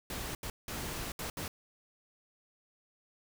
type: noise bursts at uneven times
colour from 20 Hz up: pink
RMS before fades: -39 dBFS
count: 5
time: 0.1-0.35 / 0.43-0.5 / 0.68-1.12 / 1.19-1.3 / 1.37-1.48 s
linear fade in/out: 2 ms
effects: none